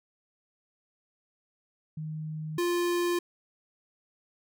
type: tone pair in turn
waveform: sine / square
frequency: 155.56 / 349.2 Hz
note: D#3 / F4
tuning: 0 / 0 cents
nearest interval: octave + major second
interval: 1400 cents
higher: second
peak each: -33 / -26 dBFS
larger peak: second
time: 1.97-2.58 / 2.58-3.19 s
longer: neither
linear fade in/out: 5 ms
effects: none